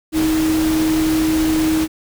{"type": "tone in noise", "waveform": "sine", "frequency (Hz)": 315.8, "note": "D#4", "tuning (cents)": 26, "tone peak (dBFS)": -14, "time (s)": [0.12, 1.88], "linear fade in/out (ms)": 50, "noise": "pink", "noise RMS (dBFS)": -25, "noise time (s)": [0.12, 1.88], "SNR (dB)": 8, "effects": []}